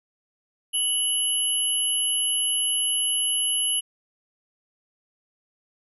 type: tone pair together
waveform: sine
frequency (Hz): 2960 / 11175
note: F#7 / F9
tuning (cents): 0 / 0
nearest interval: octave + major seventh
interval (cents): 2300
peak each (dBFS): -24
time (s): 0.73-3.81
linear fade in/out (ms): 20
effects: none